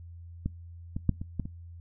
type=clicks; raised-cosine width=5 ms; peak=-17 / -20 / -10 / -24 / -17 / -24 dBFS; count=6; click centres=0.46 / 0.965 / 1.093 / 1.215 / 1.397 / 1.455 s; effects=noise-tail reverb RT60 0.2 s tail -23 dB re dry + added 85 Hz sine -43 dBFS peak until 1.8 s